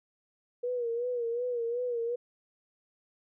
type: tone with vibrato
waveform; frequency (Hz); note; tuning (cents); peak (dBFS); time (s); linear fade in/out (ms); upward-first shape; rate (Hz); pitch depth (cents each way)
sine; 479.4; A#4; +48; -29; 0.63-2.16; 10; sine; 2.7; 68
effects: none